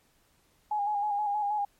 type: tone with vibrato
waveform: sine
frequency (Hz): 827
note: G#5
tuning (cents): -8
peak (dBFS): -26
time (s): 0.71-1.65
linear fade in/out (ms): 5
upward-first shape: square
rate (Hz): 6.3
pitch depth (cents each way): 34
effects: pink hiss -67 dBFS RMS until 1.79 s + MP3 64 kbps